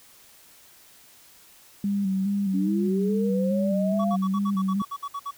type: tone with vibrato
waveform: sine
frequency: 196 Hz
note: G3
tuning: in tune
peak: -22 dBFS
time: 1.84-4.82 s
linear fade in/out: 2 ms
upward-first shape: square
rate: 2.4 Hz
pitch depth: 41 cents each way
type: linear sweep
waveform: sine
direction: up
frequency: 271.8 to 712 Hz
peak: -26 dBFS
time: 2.53-4.17 s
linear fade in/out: 20 ms
type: tone bursts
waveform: triangle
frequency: 1130 Hz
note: C#6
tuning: 33 cents sharp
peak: -27 dBFS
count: 12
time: 3.99-5.311 s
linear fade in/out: 10 ms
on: 56 ms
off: 59 ms
effects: white hiss -53 dBFS RMS until 5.37 s